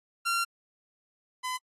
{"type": "tone pair in turn", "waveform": "sawtooth", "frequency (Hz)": [1375, 1011.9], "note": ["F6", "B5"], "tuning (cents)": [-27, 42], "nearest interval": "perfect fourth", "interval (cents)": 531, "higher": "first", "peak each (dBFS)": [-22, -27], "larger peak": "first", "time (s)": [[0.25, 0.45], [1.43, 1.58]], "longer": "first", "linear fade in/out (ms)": 20, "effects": ["AAC 32 kbps"]}